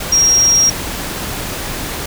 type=tone in noise; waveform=sine; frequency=5620 Hz; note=F8; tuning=10 cents sharp; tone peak=-8 dBFS; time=0.12-0.7 s; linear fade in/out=5 ms; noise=pink; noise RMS=-23 dBFS; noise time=0-2.06 s; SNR=+12 dB; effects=none